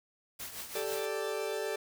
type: noise with tremolo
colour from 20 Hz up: white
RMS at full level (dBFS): -40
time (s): 0.39-1.06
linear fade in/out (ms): 10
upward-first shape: triangle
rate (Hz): 6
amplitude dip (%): 65
type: chord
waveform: 40% pulse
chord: G suspended second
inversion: none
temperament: equal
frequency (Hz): 392 / 440 / 587.3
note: G4 / A4 / D5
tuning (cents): 0 / 0 / 0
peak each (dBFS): -37 / -35 / -38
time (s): 0.75-1.76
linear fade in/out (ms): 5
effects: none